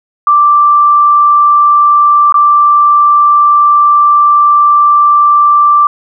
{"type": "tone with dropouts", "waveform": "sine", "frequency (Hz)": 1174.7, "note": "D6", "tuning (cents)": 0, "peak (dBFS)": -3, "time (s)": [0.27, 5.87], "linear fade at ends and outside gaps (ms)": 2, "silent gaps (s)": [2.324, 2.342], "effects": []}